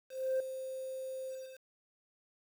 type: tone with ADSR envelope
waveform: sine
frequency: 523.3 Hz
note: C5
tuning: in tune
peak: -26 dBFS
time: 0.09-1.62 s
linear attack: 310 ms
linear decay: 4 ms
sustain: -12 dB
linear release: 340 ms
effects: tanh soft clip ceiling -27 dBFS + 9-bit